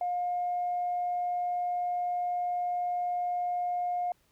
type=tone; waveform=sine; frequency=712 Hz; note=F5; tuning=33 cents sharp; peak=-27 dBFS; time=0.01-4.12 s; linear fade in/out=2 ms; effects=tanh soft clip ceiling -23 dBFS + pink hiss -69 dBFS RMS until 4.31 s